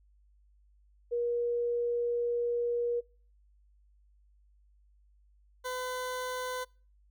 sine / 20% pulse tone pair in turn, 477.1 / 505.5 Hz, A#4 / B4, +40 / +40 cents, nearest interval minor second, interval 100 cents, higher second, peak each -28 / -29 dBFS, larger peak first, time 1.11-3.01 / 5.64-6.65 s, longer first, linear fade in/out 20 ms, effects noise-tail reverb RT60 0.4 s tail -26 dB re dry + added 50 Hz sine -61 dBFS peak until 7.1 s

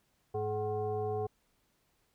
sine tone with frequency modulation, 425.9 Hz, G#4, 44 cents sharp, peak -31 dBFS, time 0.34-1.27 s, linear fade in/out 10 ms, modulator 321 Hz, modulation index 1, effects pink hiss -74 dBFS RMS until 2.14 s

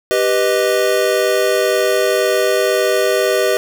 square chord, G augmented, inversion none, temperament equal, 392 / 493.9 / 622.3 Hz, G4 / B4 / D#5, 0 / 0 / 0 cents, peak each -18 dBFS, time 0.11-3.57 s, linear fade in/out 0 ms, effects none

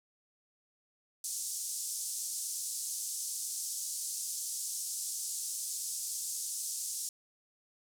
white band-pass noise, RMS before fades -38 dBFS, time 1.24-7.09 s, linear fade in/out 2 ms, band 5600 to 10000 Hz, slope 24 dB/octave, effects none

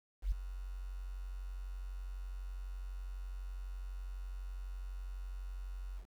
sine tone with ADSR envelope, 46 Hz, F#1, 9 cents flat, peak -27 dBFS, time 0.22-6.06 s, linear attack 95 ms, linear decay 9 ms, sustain -13 dB, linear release 89 ms, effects 10-bit

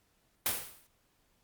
white noise with exponential decay, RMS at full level -27 dBFS, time 0.46-0.87 s, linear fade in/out 1 ms, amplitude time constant 89 ms, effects pink hiss -72 dBFS RMS until 1.43 s + Opus 48 kbps

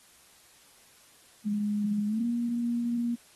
sine tone with pitch glide, 207.7 to 237.2 Hz, G#3 to A#3, 0 to +30 cents, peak -26 dBFS, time 1.45-3.16 s, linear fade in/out 20 ms, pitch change +230 cents, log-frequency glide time 2.07-2.26 s, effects white hiss -58 dBFS RMS until 3.35 s + AAC 32 kbps

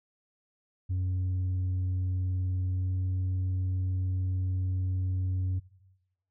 sine tone with pitch glide, 92.1 to 92.69 Hz, F#2 to F#2, -7 to +4 cents, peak -24 dBFS, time 0.89-5.6 s, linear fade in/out 20 ms, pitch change +11 cents, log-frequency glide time 2.7-2.96 s, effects noise-tail reverb RT60 1.0 s tail -20 dB re dry + tanh soft clip ceiling -26 dBFS

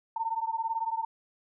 sine beating tone pair, 897 / 915 Hz, A5 / A#5, +33 / -32 cents, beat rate 18 Hz, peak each -31 / -32 dBFS, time 0.16-1.05 s, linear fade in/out 5 ms, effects none

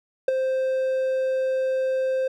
triangle tone with ADSR envelope, 523.3 Hz, C5, in tune, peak -11 dBFS, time 0.28-2.28 s, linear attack 4 ms, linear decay 12 ms, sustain -8 dB, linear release 7 ms, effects none

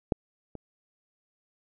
clicks, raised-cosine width 2 ms, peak -10 / -26 dBFS, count 2, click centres 0.122 / 0.553 s, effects none

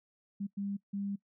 sine tone bursts at uneven times, 199.8 Hz, G3, 33 cents sharp, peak -33 dBFS, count 3, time 0.4-0.47 / 0.57-0.77 / 0.93-1.16 s, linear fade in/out 10 ms, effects noise-tail reverb RT60 0.1 s tail -21 dB re dry

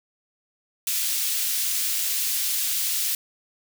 white high-pass noise, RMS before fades -25 dBFS, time 0.87-3.15 s, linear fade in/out 2 ms, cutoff 2800 Hz, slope 12 dB/octave, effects none

